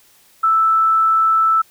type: tone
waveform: sine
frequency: 1318.5 Hz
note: E6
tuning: in tune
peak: -11 dBFS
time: 0.43-1.62 s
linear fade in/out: 10 ms
effects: white hiss -52 dBFS RMS until 1.7 s